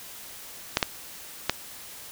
clicks, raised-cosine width 0.2 ms, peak -3 dBFS, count 3, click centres 0.771 / 0.828 / 1.496 s, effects white hiss -43 dBFS RMS until 2.11 s

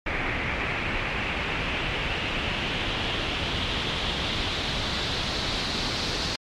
pink noise with low-pass filter sweep, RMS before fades -28 dBFS, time 0.06-6.36 s, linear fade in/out 5 ms, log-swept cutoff 2200 to 4500 Hz, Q 3, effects MP3 64 kbps

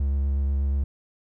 triangle tone with vibrato, 69.3 Hz, C#2, in tune, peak -19 dBFS, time 0-0.84 s, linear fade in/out 5 ms, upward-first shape square, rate 8.3 Hz, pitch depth 15 cents each way, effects none

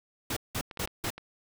pink noise bursts, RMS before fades -32 dBFS, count 4, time 0.3-1.104 s, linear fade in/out 5 ms, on 66 ms, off 180 ms
clicks, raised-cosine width 0.3 ms, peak -26 dBFS, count 5, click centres 0.712 / 0.773 / 0.875 / 1.086 / 1.18 s
effects none

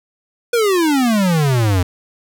square exponential sweep, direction down, 490 to 86.4 Hz, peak -13 dBFS, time 0.53-1.83 s, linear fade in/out 5 ms, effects none

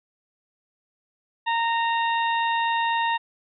harmonic tone, 924 Hz, A#5, 16 cents flat, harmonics 1 / 2 / 3 / 4, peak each -22 / -28 / -32 / -34 dBFS, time 1.46-3.18 s, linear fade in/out 20 ms, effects none

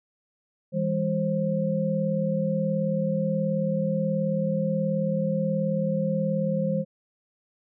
sine tone cluster, 162.9 / 201.5 / 529 Hz, E3 / G3 / C5, -20 / +48 / +19 cents, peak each -27 dBFS, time 0.72-6.85 s, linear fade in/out 50 ms, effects none

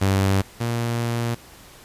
sawtooth tone pair in turn, 97.1 / 117.66 Hz, G2 / A#2, -16 / +17 cents, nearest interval minor third, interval 333 cents, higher second, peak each -13 / -18 dBFS, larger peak first, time 0.01-0.42 / 0.6-1.35 s, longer second, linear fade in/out 10 ms, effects pink hiss -46 dBFS RMS until 1.84 s + resampled to 32000 Hz

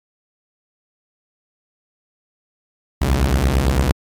sawtooth beating tone pair, 61.74 / 70.64 Hz, B1 / C#2, 0 / +33 cents, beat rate 8.9 Hz, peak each -13 dBFS, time 3.01-3.92 s, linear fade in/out 10 ms, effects MP3 96 kbps

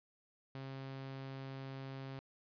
sawtooth tone, 134.5 Hz, C3, 48 cents sharp, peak -40 dBFS, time 0.55-2.19 s, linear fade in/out 0 ms, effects resampled to 11025 Hz

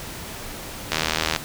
click train, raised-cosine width 0.2 ms, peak -3 dBFS, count 36, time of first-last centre 0.92-1.362 s, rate 79.2 Hz, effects pink hiss -35 dBFS RMS until 1.44 s

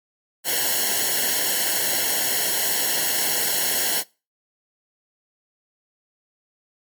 white noise with comb filter, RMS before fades -22 dBFS, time 0.44-4.04 s, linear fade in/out 50 ms, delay 0.82 ms, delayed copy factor -0.95, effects noise-tail reverb RT60 0.3 s tail -23 dB re dry + MP3 96 kbps

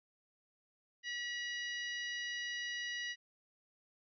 harmonic tone, 966 Hz, B5, 39 cents flat, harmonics 2 / 3 / 4 / 5 / 6, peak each -40 / -44 / -50 / -52 / -51 dBFS, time 1.03-3.16 s, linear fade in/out 50 ms, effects none

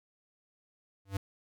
square tone with exponential growth, 98 Hz, G2, in tune, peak -28 dBFS, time 1.05-1.17 s, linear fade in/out 5 ms, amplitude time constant 24 ms, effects none

